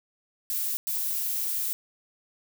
violet noise bursts at uneven times, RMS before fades -29 dBFS, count 2, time 0.5-0.77 / 0.87-1.73 s, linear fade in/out 0 ms, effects none

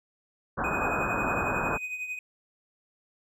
white low-pass noise, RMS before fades -29 dBFS, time 0.57-1.78 s, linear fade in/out 20 ms, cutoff 1600 Hz, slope 96 dB/octave
triangle tone with tremolo, 2500 Hz, D#7, 8 cents sharp, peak -28 dBFS, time 0.64-2.19 s, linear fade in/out 2 ms, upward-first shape triangle, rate 11 Hz, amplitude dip 65%
effects none

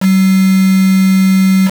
sine tone with quantisation, 190 Hz, F#3, 46 cents sharp, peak -6 dBFS, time 0-1.71 s, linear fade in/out 50 ms, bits 3, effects none

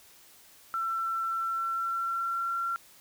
sine tone with pitch glide, 1344 to 1367.5 Hz, E6 to F6, +33 to -37 cents, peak -28 dBFS, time 0.74-2.76 s, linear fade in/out 0 ms, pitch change +30 cents, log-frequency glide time 1.33-2.57 s, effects white hiss -56 dBFS RMS until 3 s

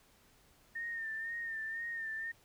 sine tone with vibrato, 1818 Hz, A#6, 44 cents flat, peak -37 dBFS, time 0.75-2.32 s, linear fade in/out 10 ms, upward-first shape sine, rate 2 Hz, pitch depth 47 cents each way, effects pink hiss -66 dBFS RMS until 2.44 s

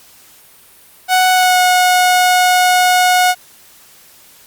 sawtooth tone with pitch glide, 740 to 728.5 Hz, F#5 to F#5, 0 to -27 cents, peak -5 dBFS, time 1.08-3.35 s, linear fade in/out 50 ms, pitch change -27 cents, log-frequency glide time 1.31-1.6 s, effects white hiss -44 dBFS RMS until 4.46 s + Opus 48 kbps

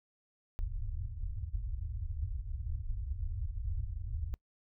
pink low-pass noise, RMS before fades -37 dBFS, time 0.59-4.34 s, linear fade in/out 0 ms, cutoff 110 Hz, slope 96 dB/octave, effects noise-tail reverb RT60 0.1 s tail -24 dB re dry

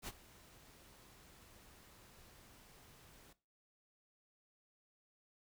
pink noise with ADSR envelope, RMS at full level -43 dBFS, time 0.02-3.33 s, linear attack 55 ms, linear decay 39 ms, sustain -19 dB, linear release 4 ms, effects noise-tail reverb RT60 0.3 s tail -17 dB re dry

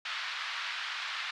pink band-pass noise, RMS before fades -37 dBFS, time 0.05-1.31 s, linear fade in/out 5 ms, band 1200 to 4200 Hz, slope 24 dB/octave, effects none

